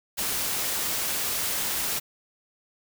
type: noise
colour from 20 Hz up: white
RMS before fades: -28 dBFS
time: 0.17-2 s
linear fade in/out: 20 ms
effects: none